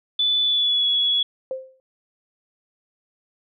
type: tone with pitch glide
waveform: sine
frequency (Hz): 3484 to 3373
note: A7 to G#7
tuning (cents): -18 to +26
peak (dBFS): -17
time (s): 0.19-1.23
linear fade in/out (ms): 5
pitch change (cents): -56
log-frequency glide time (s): 0.42-0.87
type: tone with exponential decay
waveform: sine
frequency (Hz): 523.3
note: C5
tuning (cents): 0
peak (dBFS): -22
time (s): 1.51-1.8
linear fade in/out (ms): 1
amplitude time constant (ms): 63
effects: none